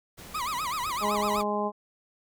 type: noise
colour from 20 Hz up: pink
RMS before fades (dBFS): -45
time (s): 0.17-1.44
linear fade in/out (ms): 20
type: tone with vibrato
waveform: 40% pulse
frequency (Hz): 1108.7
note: C#6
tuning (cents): 0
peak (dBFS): -28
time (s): 0.34-1.42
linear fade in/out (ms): 10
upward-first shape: sine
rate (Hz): 7.9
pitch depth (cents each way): 250
type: harmonic tone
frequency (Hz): 207.7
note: G#3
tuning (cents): 0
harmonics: 1 / 2 / 3 / 4 / 5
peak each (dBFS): -32 / -32 / -32 / -32 / -32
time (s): 1-1.72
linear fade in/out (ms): 50
effects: none